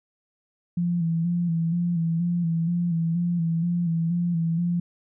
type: tone with vibrato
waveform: sine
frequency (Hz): 169.4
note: E3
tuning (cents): +48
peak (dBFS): -21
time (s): 0.77-4.8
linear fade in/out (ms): 5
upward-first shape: square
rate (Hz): 2.1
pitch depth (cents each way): 44
effects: none